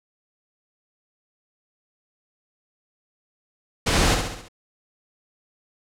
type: noise with echo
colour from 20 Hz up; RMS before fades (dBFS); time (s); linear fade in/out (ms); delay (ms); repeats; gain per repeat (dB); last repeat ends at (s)
pink; -20; 3.86-4.15; 10; 67; 5; -5; 4.485
effects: low-pass 8000 Hz 12 dB/octave